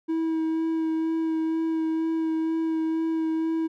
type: tone with vibrato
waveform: triangle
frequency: 322.5 Hz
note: E4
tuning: 38 cents flat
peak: -21 dBFS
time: 0.08-3.68 s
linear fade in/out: 20 ms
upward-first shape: sine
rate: 2.1 Hz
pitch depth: 14 cents each way
effects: none